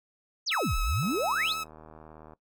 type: exponential two-way sweep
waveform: sine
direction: down then up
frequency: 6910 to 30.99 to 4573 Hz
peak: -26 dBFS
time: 0.46-1.54 s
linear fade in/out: 20 ms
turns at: 0.78 s
type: tone with vibrato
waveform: sawtooth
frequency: 1292 Hz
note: E6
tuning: 35 cents flat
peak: -28 dBFS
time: 0.51-1.64 s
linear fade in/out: 10 ms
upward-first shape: sine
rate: 8.6 Hz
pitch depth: 19 cents each way
type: click train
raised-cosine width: 1 ms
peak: -34 dBFS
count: 103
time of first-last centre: 1.03-2.334 s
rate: 78.2 Hz
effects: noise-tail reverb RT60 0.1 s tail -17 dB re dry